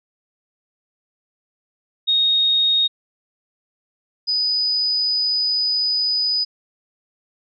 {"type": "tone pair in turn", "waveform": "sine", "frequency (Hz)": [3729, 4978], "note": ["A#7", "D#8"], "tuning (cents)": [0, 0], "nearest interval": "perfect fourth", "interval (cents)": 500, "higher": "second", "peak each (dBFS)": [-14, -17], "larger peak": "first", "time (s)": [[2.07, 2.88], [4.27, 6.45]], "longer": "second", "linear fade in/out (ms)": 20, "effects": []}